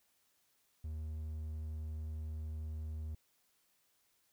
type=tone; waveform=triangle; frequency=77.78 Hz; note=D#2; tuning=in tune; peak=-37 dBFS; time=0.84-3.15 s; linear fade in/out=5 ms; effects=white hiss -75 dBFS RMS until 4.32 s